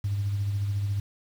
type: tone with tremolo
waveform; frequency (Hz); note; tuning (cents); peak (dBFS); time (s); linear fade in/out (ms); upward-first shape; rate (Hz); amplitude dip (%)
sine; 100.8; G2; +49; -22; 0.04-1; 5; triangle; 14; 45
effects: tanh soft clip ceiling -20 dBFS + 8-bit